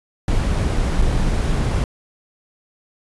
brown noise with dropouts, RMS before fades -18 dBFS, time 0.28-1.84 s, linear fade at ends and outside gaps 1 ms, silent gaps 1.017-1.021 s, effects resampled to 24000 Hz

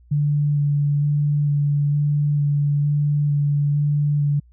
sine tone with vibrato, 145.6 Hz, D3, 15 cents flat, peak -16 dBFS, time 0.11-4.4 s, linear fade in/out 10 ms, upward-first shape square, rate 1.1 Hz, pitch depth 11 cents each way, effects added 60 Hz sine -48 dBFS peak until 4.52 s

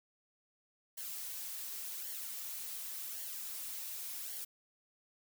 blue noise with flanger, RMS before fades -43 dBFS, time 0.97-4.45 s, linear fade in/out 10 ms, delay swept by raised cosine 0.79 to 5.19 ms, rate 0.89 Hz, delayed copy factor -0.6, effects none

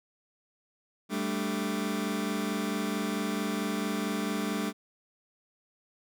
sawtooth chord, G suspended second, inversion none, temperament just, 196 / 220.5 / 294 Hz, G3 / A3 / D4, 0 / +4 / +2 cents, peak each -29 / -29 / -30 dBFS, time 1.09-4.73 s, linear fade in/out 50 ms, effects none

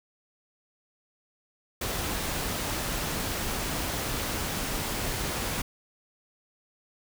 pink noise, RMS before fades -31 dBFS, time 1.81-5.62 s, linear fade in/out 5 ms, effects none

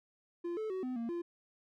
triangle tone with pitch steps, 345.2 / 435.2 / 375.3 / 253.9 / 232 / 344.6 Hz, F4 / A4 / F#4 / B3 / A#3 / F4, -20 / -19 / +25 / +48 / -8 / -23 cents, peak -33 dBFS, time 0.44-1.22 s, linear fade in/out 10 ms, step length 130 ms, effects none

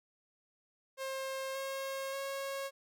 sawtooth tone with pitch steps, 533 / 540.1 / 547.4 Hz, C5 / C#5 / C#5, +32 / -45 / -22 cents, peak -33 dBFS, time 0.97-2.71 s, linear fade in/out 50 ms, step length 580 ms, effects none

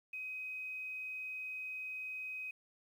sine tone with quantisation, 2521 Hz, D#7, 22 cents sharp, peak -40 dBFS, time 0.13-2.51 s, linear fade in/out 5 ms, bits 11, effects none

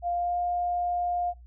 sine tone with pitch glide, 698.5 to 706.6 Hz, F5 to F5, 0 to +20 cents, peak -25 dBFS, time 0.02-1.34 s, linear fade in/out 50 ms, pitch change +20 cents, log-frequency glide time 0.12-0.38 s, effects noise-tail reverb RT60 0.2 s tail -24 dB re dry + added 60 Hz sine -46 dBFS peak until 1.46 s

